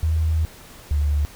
sine tone pair in turn, 79.6 / 73.18 Hz, D#2 / D2, +40 / -6 cents, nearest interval minor second, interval 146 cents, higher first, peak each -17 dBFS, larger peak neither, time 0.03-0.45 / 0.91-1.25 s, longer first, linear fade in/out 0 ms, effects pink hiss -44 dBFS RMS until 1.35 s

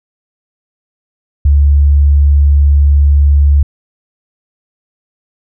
sine tone, 71.6 Hz, D2, 43 cents flat, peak -4 dBFS, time 1.45-3.63 s, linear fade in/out 5 ms, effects none

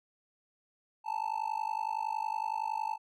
triangle tone with amplitude modulation, 880 Hz, A5, in tune, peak -25 dBFS, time 1.04-2.98 s, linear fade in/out 50 ms, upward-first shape sine, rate 50.8 Hz, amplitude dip 100%, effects MP3 96 kbps

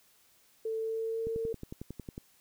sine tone with pitch glide, 444.8 to 452.6 Hz, A4 to A4, +19 to +49 cents, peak -31 dBFS, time 0.65-1.53 s, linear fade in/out 5 ms, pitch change +30 cents, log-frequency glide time 0.8-1.22 s
click train, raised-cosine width 3 ms, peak -27 dBFS, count 11, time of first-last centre 1.27-2.179 s, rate 11 Hz
effects white hiss -65 dBFS RMS until 2.4 s

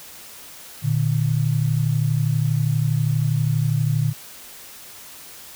sine tone pair together, 117.3 / 149.72 Hz, A#2 / D3, +11 / +34 cents, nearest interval major third, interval 423 cents, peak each -20 dBFS, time 0.82-4.14 s, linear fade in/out 50 ms, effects white hiss -41 dBFS RMS until 5.55 s

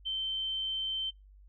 sine tone, 3102 Hz, G7, 19 cents flat, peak -31 dBFS, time 0.05-1.11 s, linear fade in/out 20 ms, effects noise-tail reverb RT60 0.2 s tail -25 dB re dry + added 49 Hz sine -53 dBFS peak until 1.48 s

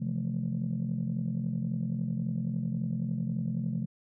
sine chord, F major seventh, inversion second, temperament just, 130.96 / 163.7 / 174.61 / 218.3 Hz, C3 / E3 / F3 / A3, +2 / -12 / 0 / -13 cents, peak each -33 / -36 / -33 / -33 dBFS, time 0-3.86 s, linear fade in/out 20 ms, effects tanh soft clip ceiling -22 dBFS

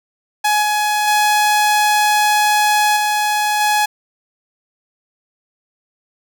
sawtooth tone with level steps, 841 Hz, G#5, 22 cents sharp, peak -9 / -11 / -8 / -11 / -9 dBFS, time 0.44-3.86 s, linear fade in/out 10 ms, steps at 0.62 / 1.07 / 2.96 / 3.6 s, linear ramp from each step 10 ms, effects none

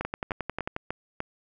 two click trains, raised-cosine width 0.5 ms, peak -15 / -15 dBFS, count 9 / 5, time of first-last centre 0.05-0.764 / 0.01-1.204 s, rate 11.2 / 3.35 Hz, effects none

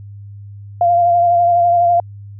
sine tone with vibrato, 694 Hz, F5, 11 cents flat, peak -9 dBFS, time 0.81-2 s, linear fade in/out 2 ms, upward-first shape sine, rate 12 Hz, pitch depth 26 cents each way, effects added 101 Hz sine -31 dBFS peak until 2.39 s

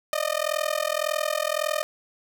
sawtooth tone with amplitude modulation, 611 Hz, D#5, 32 cents flat, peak -16 dBFS, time 0.13-1.83 s, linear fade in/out 0 ms, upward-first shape sine, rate 41.8 Hz, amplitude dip 100%, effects none

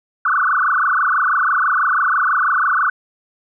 sine tone with frequency modulation, 1318.5 Hz, E6, in tune, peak -13 dBFS, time 0.25-2.9 s, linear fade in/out 5 ms, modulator 26.1 Hz, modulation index 8, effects none

